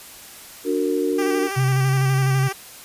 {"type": "chord", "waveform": "sine", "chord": "D augmented", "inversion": "none", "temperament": "just", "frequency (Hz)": [293.7, 367.1, 458.9], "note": ["D4", "F#4", "A#4"], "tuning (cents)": [0, -14, -27], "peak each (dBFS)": -23, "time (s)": [0.64, 1.5], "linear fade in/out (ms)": 50}
{"type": "tone with vibrato", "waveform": "10% pulse", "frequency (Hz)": 391.3, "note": "G4", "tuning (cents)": -3, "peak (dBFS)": -17, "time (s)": [1.18, 2.53], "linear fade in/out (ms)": 10, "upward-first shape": "square", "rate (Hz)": 12, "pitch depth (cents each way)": 27}
{"type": "tone with pitch glide", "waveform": "sine", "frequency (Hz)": [130.81, 133.71], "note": ["C3", "C3"], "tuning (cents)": [0, 38], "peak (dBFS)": -16, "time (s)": [1.56, 2.49], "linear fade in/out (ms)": 20, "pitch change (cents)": 38, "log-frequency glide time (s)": [1.68, 1.9]}
{"effects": ["white hiss -41 dBFS RMS until 2.84 s", "resampled to 32000 Hz"]}